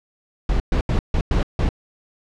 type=noise bursts at uneven times; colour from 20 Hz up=brown; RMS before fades=-18 dBFS; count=6; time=0.49-0.6 / 0.72-0.81 / 0.89-0.99 / 1.14-1.21 / 1.31-1.43 / 1.59-1.69 s; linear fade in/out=2 ms; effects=low-pass 5000 Hz 12 dB/octave